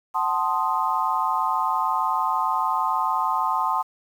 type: chord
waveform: sine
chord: F# diminished seventh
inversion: none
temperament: equal with one note detuned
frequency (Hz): 748.6 / 880 / 1046.5 / 1244.5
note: F#5 / A5 / C6 / Eb6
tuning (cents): +20 / 0 / 0 / 0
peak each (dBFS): -29 / -25 / -24 / -27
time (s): 0.14-3.83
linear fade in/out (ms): 20
effects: 8-bit